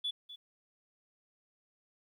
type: tone with echo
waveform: sine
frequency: 3441 Hz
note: A7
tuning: 39 cents flat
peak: -31 dBFS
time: 0.04-0.11 s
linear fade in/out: 10 ms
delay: 250 ms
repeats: 1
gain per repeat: -14 dB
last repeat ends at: 0.36 s
effects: tanh soft clip ceiling -28 dBFS + 12-bit